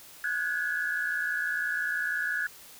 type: tone cluster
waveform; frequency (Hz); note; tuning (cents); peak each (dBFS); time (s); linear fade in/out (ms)
sine; 1465 / 1631 / 1691; F#6 / G#6 / G#6; -18 / -32 / +31; -31 / -34 / -31; 0.24-2.47; 2
effects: white hiss -50 dBFS RMS until 2.79 s